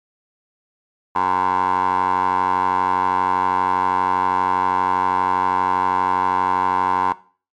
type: tone with band-pass filter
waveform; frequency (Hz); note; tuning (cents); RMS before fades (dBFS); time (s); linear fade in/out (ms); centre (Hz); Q
15% pulse; 92.5; F#2; 0; -19; 1.15-7.13; 10; 1000; 5.2
effects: noise-tail reverb RT60 0.4 s tail -18 dB re dry + MP3 64 kbps